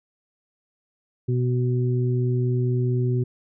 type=harmonic tone; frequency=124.3 Hz; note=B2; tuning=12 cents sharp; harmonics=1 / 2 / 3; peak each=-20 / -31 / -28 dBFS; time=1.28-3.24 s; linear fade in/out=10 ms; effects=none